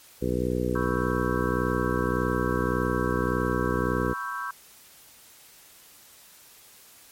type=harmonic tone; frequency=61.74 Hz; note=B1; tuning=in tune; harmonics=1 / 2 / 3 / 4 / 5 / 6 / 7 / 8; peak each=-32 / -32 / -32 / -32 / -32 / -32 / -32 / -32 dBFS; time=0.21-4.14 s; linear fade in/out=20 ms
type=chord; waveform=sine; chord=C# half-diminished seventh; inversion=third; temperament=equal; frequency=987.8 / 1108.7 / 1318.5 / 1568 Hz; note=B5 / C#6 / E6 / G6; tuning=0 / 0 / 0 / 0 cents; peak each=-37 / -34 / -36 / -34 dBFS; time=0.75-4.51 s; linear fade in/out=5 ms
effects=white hiss -52 dBFS RMS until 7.11 s + MP3 64 kbps